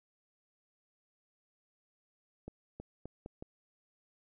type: accelerating click train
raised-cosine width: 2 ms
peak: -30 dBFS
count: 5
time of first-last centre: 2.48-3.425 s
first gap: 320 ms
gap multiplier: 0.8
effects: none